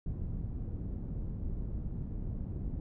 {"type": "low-pass noise", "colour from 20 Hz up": "pink", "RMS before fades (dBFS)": -37, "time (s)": [0.06, 2.8], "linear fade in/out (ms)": 2, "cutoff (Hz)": 190, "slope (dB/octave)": 12, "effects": []}